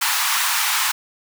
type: high-pass noise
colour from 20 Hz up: pink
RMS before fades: -20 dBFS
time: 0.01-0.92 s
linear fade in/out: 10 ms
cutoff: 870 Hz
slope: 48 dB/octave
effects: none